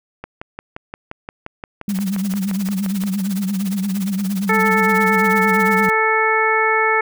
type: click train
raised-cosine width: 0.5 ms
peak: -15 dBFS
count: 17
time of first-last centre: 0.24-3.037 s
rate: 5.72 Hz
type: tone with vibrato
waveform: sine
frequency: 195.3 Hz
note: G3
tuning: 6 cents flat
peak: -18 dBFS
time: 1.88-5.89 s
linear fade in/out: 2 ms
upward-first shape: sine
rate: 8.7 Hz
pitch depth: 87 cents each way
type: noise with tremolo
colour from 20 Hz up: white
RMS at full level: -31 dBFS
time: 1.89-5.9 s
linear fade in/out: 0 ms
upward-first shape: sine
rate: 17 Hz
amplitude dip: 90%
type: harmonic tone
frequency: 440 Hz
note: A4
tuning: in tune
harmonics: 1 / 2 / 3 / 4 / 5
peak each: -20 / -20 / -20 / -20 / -20 dBFS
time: 4.49-7.01 s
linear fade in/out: 5 ms
effects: none